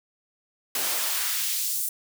white noise with high-pass filter sweep, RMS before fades -27 dBFS, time 0.75-1.89 s, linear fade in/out 2 ms, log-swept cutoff 240 to 9100 Hz, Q 0.83, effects none

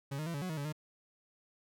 40% pulse tone with pitch steps, 138.7 / 154.2 / 168.5 / 142.2 / 184.1 / 158 / 142.4 / 152.6 Hz, C#3 / D#3 / E3 / C#3 / F#3 / D#3 / C#3 / D#3, +1 / -15 / +38 / +45 / -8 / +27 / +47 / -33 cents, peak -35 dBFS, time 0.11-0.726 s, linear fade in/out 10 ms, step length 77 ms, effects none

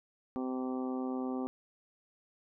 harmonic tone, 128.8 Hz, C3, 27 cents flat, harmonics 2 / 3 / 4 / 5 / 6 / 7 / 8 / 9, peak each -34 / -41 / -44 / -52 / -45 / -52 / -55 / -49 dBFS, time 0.36-1.47 s, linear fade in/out 0 ms, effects none

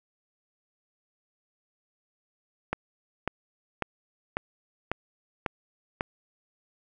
click train, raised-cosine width 0.5 ms, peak -12 dBFS, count 7, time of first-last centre 2.73-6.009 s, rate 1.83 Hz, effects none

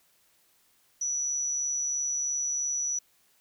sine tone with amplitude modulation, 5900 Hz, F#8, 6 cents flat, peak -25 dBFS, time 1.01-2.99 s, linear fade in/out 5 ms, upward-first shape sine, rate 143 Hz, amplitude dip 45%, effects white hiss -66 dBFS RMS until 3.4 s

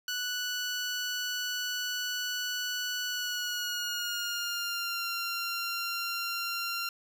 15% pulse tone with pitch glide, 1480 to 1380.9 Hz, F#6 to F6, 0 to -20 cents, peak -25 dBFS, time 0.08-6.89 s, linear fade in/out 2 ms, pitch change -120 cents, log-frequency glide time 3.07-5.06 s, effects none

